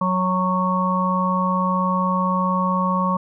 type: harmonic tone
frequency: 184.3 Hz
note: F#3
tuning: 7 cents flat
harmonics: 1 / 3 / 5 / 6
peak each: -21 / -28 / -26 / -21 dBFS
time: 0.01-3.17 s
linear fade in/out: 5 ms
effects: none